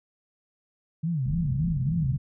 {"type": "tone with vibrato", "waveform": "sine", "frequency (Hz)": 148.5, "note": "D3", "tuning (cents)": 20, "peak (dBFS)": -24, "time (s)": [1.03, 2.17], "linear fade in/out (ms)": 10, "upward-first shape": "sine", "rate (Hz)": 3.5, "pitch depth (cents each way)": 260}
{"type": "low-pass noise", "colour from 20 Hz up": "white", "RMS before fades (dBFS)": -32, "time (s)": [1.25, 2.18], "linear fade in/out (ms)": 10, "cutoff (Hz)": 220, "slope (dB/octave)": 96}
{"effects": []}